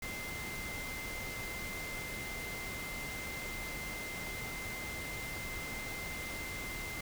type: tone in noise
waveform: sine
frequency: 2081 Hz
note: C7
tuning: 10 cents flat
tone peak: -42 dBFS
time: 0.02-7.01 s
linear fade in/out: 5 ms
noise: pink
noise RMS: -43 dBFS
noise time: 0.02-7.01 s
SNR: -2 dB
effects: none